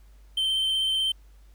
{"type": "tone with vibrato", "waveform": "triangle", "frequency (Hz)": 3108, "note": "G7", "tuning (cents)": -16, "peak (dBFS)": -21, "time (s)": [0.37, 1.12], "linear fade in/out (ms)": 5, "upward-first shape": "triangle", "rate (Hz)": 16, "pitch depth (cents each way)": 19, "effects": ["added 50 Hz sine -49 dBFS peak until 1.54 s", "pink hiss -65 dBFS RMS until 1.54 s"]}